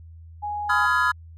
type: tone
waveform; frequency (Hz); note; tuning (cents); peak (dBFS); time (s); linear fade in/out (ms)
sine; 830.6; G#5; 0; -26; 0.42-0.87; 20
type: chord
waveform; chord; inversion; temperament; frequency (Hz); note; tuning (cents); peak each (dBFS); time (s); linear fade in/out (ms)
triangle; F half-diminished seventh; second; just; 1005.8 / 1257.2 / 1396.9 / 1676.3; Cb6 / Eb6 / F6 / Ab6; +31 / +18 / 0 / +16; -22; 0.69-1.12; 10
effects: added 82 Hz sine -41 dBFS peak until 1.37 s